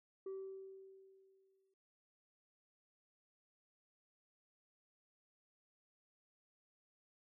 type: tone with exponential decay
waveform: sine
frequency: 384.9 Hz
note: G4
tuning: 32 cents flat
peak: -39 dBFS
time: 0.26-1.74 s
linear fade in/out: 5 ms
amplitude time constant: 320 ms
effects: tanh soft clip ceiling -41 dBFS